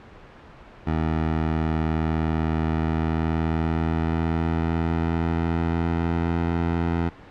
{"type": "tone with pitch glide", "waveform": "15% pulse", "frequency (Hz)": [79.6, 84.33], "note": ["D#2", "E2"], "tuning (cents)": [40, 40], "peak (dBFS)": -15, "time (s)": [0.86, 7.1], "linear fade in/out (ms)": 20, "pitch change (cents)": 100, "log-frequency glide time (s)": [2.49, 6.42], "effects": ["pink hiss -45 dBFS RMS until 7.3 s", "low-pass 2000 Hz 12 dB/octave"]}